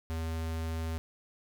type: tone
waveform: square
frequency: 81.2 Hz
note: E2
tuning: 26 cents flat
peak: -33 dBFS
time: 0.1-0.98 s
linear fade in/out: 0 ms
effects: none